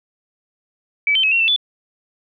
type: tone with pitch steps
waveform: sine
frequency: 2296 / 3092 / 2566 / 2732 / 2669 / 3470 Hz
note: D7 / G7 / E7 / F7 / E7 / A7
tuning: -40 / -24 / -47 / -39 / +21 / -25 cents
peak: -13 dBFS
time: 1.07-1.562 s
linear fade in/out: 2 ms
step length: 82 ms
effects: none